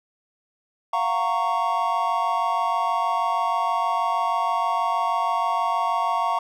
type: chord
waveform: triangle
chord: Gb major seventh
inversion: third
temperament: just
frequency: 693.7 / 740 / 925 / 1110 Hz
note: F5 / Gb5 / Bb5 / Db6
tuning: -12 / 0 / -14 / +2 cents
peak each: -25 / -27 / -23 / -23 dBFS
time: 0.93-6.39 s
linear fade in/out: 5 ms
effects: none